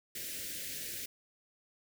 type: band-stop noise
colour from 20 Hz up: white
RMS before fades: -41 dBFS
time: 0.15-1.06 s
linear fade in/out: 5 ms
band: 580 to 1600 Hz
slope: 48 dB/octave
effects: none